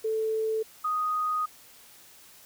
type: tone pair in turn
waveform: sine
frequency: 440 / 1244.5 Hz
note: A4 / D#6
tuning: 0 / 0 cents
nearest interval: octave + tritone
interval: 1800 cents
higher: second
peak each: -25 dBFS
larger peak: neither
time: 0.04-0.63 / 0.84-1.46 s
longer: second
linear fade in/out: 10 ms
effects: white hiss -53 dBFS RMS until 2.45 s